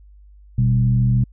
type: tone with frequency modulation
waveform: sine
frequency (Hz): 122.6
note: B2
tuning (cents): -12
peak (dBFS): -13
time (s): 0.58-1.24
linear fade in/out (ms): 5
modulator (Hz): 73.1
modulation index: 0.67
effects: added 50 Hz sine -43 dBFS peak until 1.32 s

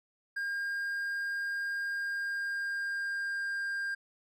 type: tone with pitch glide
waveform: triangle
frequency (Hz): 1611 to 1599.9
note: G6 to G6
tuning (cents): +47 to +35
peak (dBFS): -30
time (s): 0.36-3.95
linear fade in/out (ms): 10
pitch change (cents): -12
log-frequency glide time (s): 1.88-3.65
effects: none

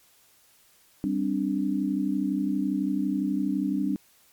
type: chord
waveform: sine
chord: G suspended fourth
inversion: none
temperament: equal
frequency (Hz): 196 / 261.6 / 293.7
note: G3 / C4 / D4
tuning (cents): 0 / 0 / 0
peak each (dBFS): -28 / -29 / -27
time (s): 1.04-3.96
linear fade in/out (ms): 0
effects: white hiss -60 dBFS RMS until 4.32 s + MP3 96 kbps

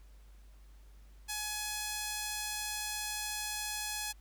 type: tone with band-pass filter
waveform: sawtooth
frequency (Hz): 843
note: G#5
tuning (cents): +26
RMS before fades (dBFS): -38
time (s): 1.28-4.13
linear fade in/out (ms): 20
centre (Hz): 8900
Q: 0.54
effects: added 50 Hz sine -53 dBFS peak until 4.2 s + pink hiss -68 dBFS RMS until 4.2 s

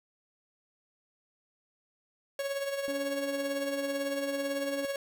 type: tone with tremolo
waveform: 45% pulse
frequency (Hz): 554.4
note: C#5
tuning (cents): 0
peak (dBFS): -29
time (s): 2.39-4.96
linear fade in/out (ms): 2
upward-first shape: triangle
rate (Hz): 18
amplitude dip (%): 60
type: tone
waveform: triangle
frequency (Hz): 281.5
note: C#4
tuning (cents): +27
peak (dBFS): -34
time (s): 2.88-4.85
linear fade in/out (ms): 0
effects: none

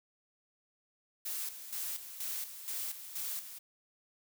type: noise with tremolo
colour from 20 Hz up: blue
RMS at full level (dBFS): -38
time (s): 1.25-3.59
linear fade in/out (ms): 10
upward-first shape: square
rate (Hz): 2.1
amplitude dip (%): 65
effects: none

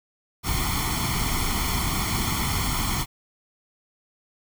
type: noise with comb filter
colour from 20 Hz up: pink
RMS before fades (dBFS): -25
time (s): 0.43-3.06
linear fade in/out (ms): 50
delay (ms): 0.92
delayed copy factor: +0.85
effects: none

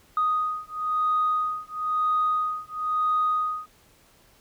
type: beating tone pair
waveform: sine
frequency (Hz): 1244.5 / 1245.5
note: D#6 / D#6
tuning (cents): 0 / +1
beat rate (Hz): 1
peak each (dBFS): -25 / -25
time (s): 0.17-3.66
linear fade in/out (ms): 2
effects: tanh soft clip ceiling -15 dBFS + pink hiss -58 dBFS RMS until 4.4 s

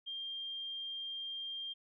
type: tone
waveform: sine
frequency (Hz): 3195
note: G7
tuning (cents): +32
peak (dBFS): -39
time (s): 0.06-1.74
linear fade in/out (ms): 20
effects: none

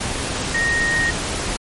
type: tone in noise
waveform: sine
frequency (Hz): 1863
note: A#6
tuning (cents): -2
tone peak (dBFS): -17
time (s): 0.54-1.11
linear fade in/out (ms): 10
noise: pink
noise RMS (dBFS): -24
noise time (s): 0-1.57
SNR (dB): +4
effects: MP3 48 kbps

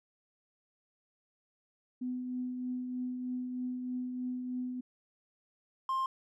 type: tone with tremolo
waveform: sine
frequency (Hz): 251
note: B3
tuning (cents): +28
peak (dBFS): -32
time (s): 2.01-4.81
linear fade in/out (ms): 10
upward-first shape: triangle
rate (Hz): 3.2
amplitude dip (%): 40
type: tone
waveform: triangle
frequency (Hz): 1057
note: C6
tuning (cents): +17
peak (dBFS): -27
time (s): 5.89-6.06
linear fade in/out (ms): 2
effects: tanh soft clip ceiling -23 dBFS

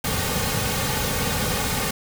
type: noise with comb filter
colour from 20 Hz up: pink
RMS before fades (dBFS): -24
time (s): 0.04-1.91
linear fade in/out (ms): 5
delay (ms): 3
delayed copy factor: -0.7
effects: none

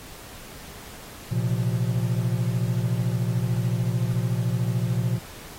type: chord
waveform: triangle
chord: Bb suspended second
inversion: none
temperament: equal with one note detuned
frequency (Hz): 116.54 / 130.13 / 174.61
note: Bb2 / C3 / F3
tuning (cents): 0 / -9 / 0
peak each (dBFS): -22 / -25 / -27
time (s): 1.31-5.19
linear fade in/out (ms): 10
effects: pink hiss -43 dBFS RMS until 5.58 s + AAC 48 kbps

